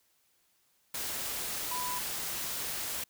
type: tone in noise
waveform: sine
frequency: 991 Hz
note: B5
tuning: 6 cents sharp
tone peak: -35 dBFS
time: 1.71-1.99 s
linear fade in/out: 5 ms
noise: white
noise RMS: -36 dBFS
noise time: 0.94-3.04 s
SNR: -2 dB
effects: white hiss -71 dBFS RMS until 3.09 s